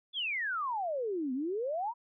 sine exponential two-way sweep, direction down then up, 3520 to 246.9 to 992 Hz, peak -31 dBFS, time 0.13-1.94 s, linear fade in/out 50 ms, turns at 1.33 s, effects none

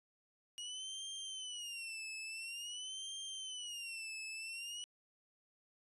sawtooth tone with vibrato, 2878 Hz, F#7, 49 cents flat, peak -40 dBFS, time 0.58-4.84 s, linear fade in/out 0 ms, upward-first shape sine, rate 0.48 Hz, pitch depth 170 cents each way, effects resampled to 24000 Hz

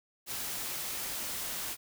white noise, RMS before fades -37 dBFS, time 0.26-1.77 s, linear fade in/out 50 ms, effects none

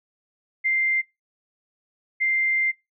sine tone pair in turn, 2093 / 2093 Hz, C7 / C7, 0 / 0 cents, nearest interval unison, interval 0 cents, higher neither, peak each -19 dBFS, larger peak neither, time 0.64-1.02 / 2.2-2.72 s, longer second, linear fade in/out 20 ms, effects noise-tail reverb RT60 0.2 s tail -22 dB re dry

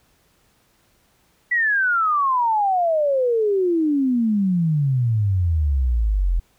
sine exponential sweep, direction down, 1975.5 to 41.1 Hz, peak -16 dBFS, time 1.51-6.4 s, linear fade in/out 10 ms, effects pink hiss -61 dBFS RMS until 6.58 s

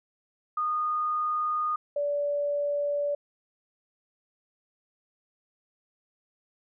sine tone pair in turn, 1229 / 578 Hz, D#6 / D5, -22 / -28 cents, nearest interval octave + minor second, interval 1306 cents, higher first, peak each -25 dBFS, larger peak neither, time 0.57-1.76 / 1.96-3.15 s, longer neither, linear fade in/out 5 ms, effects none

